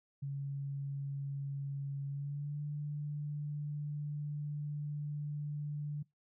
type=tone with pitch glide; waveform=sine; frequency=139.6 to 147.39 Hz; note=C#3 to D3; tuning=+13 to +7 cents; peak=-36 dBFS; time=0.22-6.03 s; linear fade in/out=10 ms; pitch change=+94 cents; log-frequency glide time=2.07-2.61 s; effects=noise-tail reverb RT60 0.2 s tail -24 dB re dry